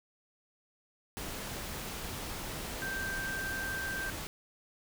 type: tone in noise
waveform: sine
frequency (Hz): 1568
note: G6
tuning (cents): 0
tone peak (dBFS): -35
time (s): 2.82-4.1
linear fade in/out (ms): 0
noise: pink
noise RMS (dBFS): -40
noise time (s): 1.17-4.27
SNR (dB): +2
effects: none